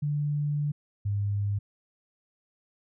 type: tone pair in turn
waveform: sine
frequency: 146.83 / 101.52 Hz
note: D3 / G#2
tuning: 0 / -39 cents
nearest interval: tritone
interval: 639 cents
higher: first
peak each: -25 dBFS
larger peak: neither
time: 0.02-0.72 / 1.05-1.59 s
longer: first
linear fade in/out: 10 ms
effects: none